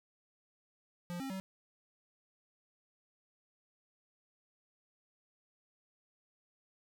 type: tone with pitch steps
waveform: square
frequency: 175.2 / 268.8 / 190.6 Hz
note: F3 / C4 / G3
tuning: +6 / +47 / -48 cents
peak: -39 dBFS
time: 1.1-1.4 s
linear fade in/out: 0 ms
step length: 100 ms
effects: none